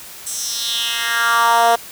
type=tone with high-pass filter sweep; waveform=10% pulse; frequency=232.8 Hz; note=A#3; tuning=2 cents flat; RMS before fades=-17 dBFS; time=0.26-1.76 s; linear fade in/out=10 ms; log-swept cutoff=7900 to 600 Hz; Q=2.9; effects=white hiss -36 dBFS RMS until 1.91 s